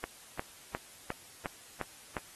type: click train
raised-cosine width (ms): 0.5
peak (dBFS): -19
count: 7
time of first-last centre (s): 0.04-2.168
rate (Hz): 2.82
effects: white hiss -54 dBFS RMS until 2.35 s + AAC 32 kbps